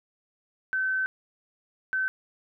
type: tone bursts at uneven times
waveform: sine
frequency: 1532 Hz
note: G6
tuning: 40 cents flat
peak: -24 dBFS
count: 2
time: 0.73-1.06 / 1.93-2.08 s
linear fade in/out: 0 ms
effects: none